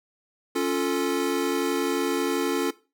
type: chord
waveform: square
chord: Db augmented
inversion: none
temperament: equal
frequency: 277.2 / 349.2 / 440 Hz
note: Db4 / F4 / A4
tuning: 0 / 0 / 0 cents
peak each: -28 / -28 / -28 dBFS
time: 0.55-2.71 s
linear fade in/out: 10 ms
effects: noise-tail reverb RT60 0.3 s tail -18 dB re dry